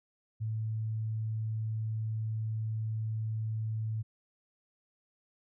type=tone; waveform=sine; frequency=110 Hz; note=A2; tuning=in tune; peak=-31 dBFS; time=0.4-4.03 s; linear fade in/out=20 ms; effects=none